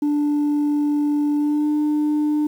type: tone with pitch glide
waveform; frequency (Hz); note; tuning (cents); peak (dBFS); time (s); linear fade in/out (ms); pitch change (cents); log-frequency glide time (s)
sine; 293.7 to 299.7; D4 to D4; 0 to +35; -14; 0.02-2.47; 5; +35; 1.37-1.68
effects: tanh soft clip ceiling -16 dBFS + 8-bit